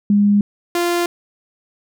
sine / sawtooth tone pair in turn, 204.3 / 347.1 Hz, G#3 / F4, -28 / -11 cents, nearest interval major sixth, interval 917 cents, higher second, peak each -10 / -12 dBFS, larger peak first, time 0.1-0.41 / 0.75-1.06 s, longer neither, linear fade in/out 2 ms, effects none

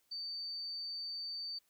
sine tone, 4584 Hz, D8, 43 cents flat, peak -39 dBFS, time 0.11-1.59 s, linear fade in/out 10 ms, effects white hiss -75 dBFS RMS until 1.69 s

